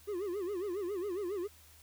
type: tone with vibrato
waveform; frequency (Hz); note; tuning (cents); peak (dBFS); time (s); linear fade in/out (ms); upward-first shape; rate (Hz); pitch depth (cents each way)
triangle; 380.5; F#4; +48; -32; 0.07-1.48; 20; sine; 7.3; 180
effects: added 78 Hz sine -61 dBFS peak until 1.82 s + white hiss -60 dBFS RMS until 1.82 s